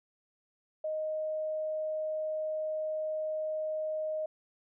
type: tone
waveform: sine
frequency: 622.3 Hz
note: D#5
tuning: in tune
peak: -31 dBFS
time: 0.84-4.26 s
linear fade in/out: 5 ms
effects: none